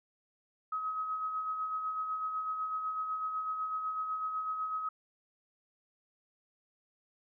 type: tone with tremolo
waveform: sine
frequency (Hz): 1272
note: D#6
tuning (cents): +38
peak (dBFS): -31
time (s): 0.72-4.89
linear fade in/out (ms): 5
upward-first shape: sine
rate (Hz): 8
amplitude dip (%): 40
effects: none